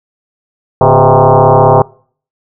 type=tone with frequency modulation; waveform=sine; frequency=148.5 Hz; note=D3; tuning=20 cents sharp; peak=-3 dBFS; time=0.81-1.82 s; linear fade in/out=2 ms; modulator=131 Hz; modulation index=6.8; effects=noise-tail reverb RT60 0.5 s tail -25 dB re dry